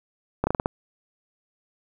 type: slowing click train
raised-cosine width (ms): 1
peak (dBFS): -8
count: 6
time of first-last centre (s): 0.44-0.659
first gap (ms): 30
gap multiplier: 1.19
effects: 8-bit